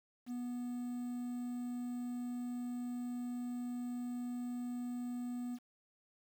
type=tone with quantisation; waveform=triangle; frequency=244.6 Hz; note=B3; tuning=16 cents flat; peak=-36 dBFS; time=0.26-5.59 s; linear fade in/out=50 ms; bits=10; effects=none